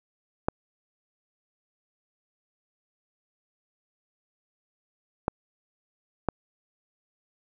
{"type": "clicks", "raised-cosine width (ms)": 1, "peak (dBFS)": -9, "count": 3, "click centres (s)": [0.485, 5.281, 6.287], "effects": []}